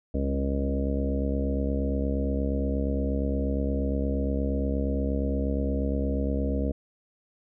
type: harmonic tone with a mistuned harmonic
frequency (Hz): 68.5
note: C#2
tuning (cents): -20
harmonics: 1 / 2 / 3 / 4 / 5 / 6 / 7 / 8 / 9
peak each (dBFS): -27 / -39 / -32 / -31 / -42 / -42 / -34 / -42 / -37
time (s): 0.14-6.72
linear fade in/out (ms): 5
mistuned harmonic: 3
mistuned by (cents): -22
effects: none